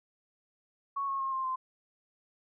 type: tone with pitch steps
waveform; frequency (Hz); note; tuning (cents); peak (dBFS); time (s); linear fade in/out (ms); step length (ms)
sine; 1108.7 / 1090.9 / 1073.4 / 1056.2 / 1039.2; C#6 / C#6 / C6 / C6 / C6; 0 / -28 / +44 / +16 / -12; -30; 0.96-1.56; 10; 120
effects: none